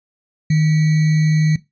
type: tone with sample-and-hold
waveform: sine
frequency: 155.56 Hz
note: D#3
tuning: in tune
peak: -11 dBFS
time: 0.5-1.56 s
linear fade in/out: 5 ms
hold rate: 2100 Hz
effects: noise-tail reverb RT60 0.2 s tail -17 dB re dry + resampled to 16000 Hz